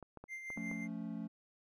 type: clicks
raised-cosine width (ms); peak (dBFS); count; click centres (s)
1; -35; 6; 0.027 / 0.173 / 0.24 / 0.503 / 0.575 / 0.714
type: tone with tremolo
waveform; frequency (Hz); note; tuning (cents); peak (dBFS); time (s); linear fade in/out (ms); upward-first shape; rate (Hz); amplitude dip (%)
triangle; 2093; C7; 0; -39; 0.28-0.88; 50; sine; 5.5; 50
type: chord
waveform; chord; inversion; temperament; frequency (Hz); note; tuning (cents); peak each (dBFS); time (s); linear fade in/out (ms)
triangle; F augmented; none; equal with one note detuned; 174.61 / 220 / 280.4; F3 / A3 / C#4; 0 / 0 / +20; -43 / -40 / -44; 0.56-1.28; 20
effects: none